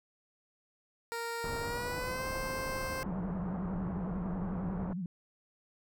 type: tone with pitch glide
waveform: 15% pulse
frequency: 465 to 525 Hz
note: A#4 to C5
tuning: -4 to +6 cents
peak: -29 dBFS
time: 1.12-3.03 s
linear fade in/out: 0 ms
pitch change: +210 cents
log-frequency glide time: 1.6-2.28 s
type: low-pass noise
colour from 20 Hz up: pink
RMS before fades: -41 dBFS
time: 1.44-4.93 s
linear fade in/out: 0 ms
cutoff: 1200 Hz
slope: 24 dB/octave
type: tone with vibrato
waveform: sine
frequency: 182.8 Hz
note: F#3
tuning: 21 cents flat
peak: -34 dBFS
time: 3.06-5.06 s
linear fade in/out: 2 ms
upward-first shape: sine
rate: 11 Hz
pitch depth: 130 cents each way
effects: none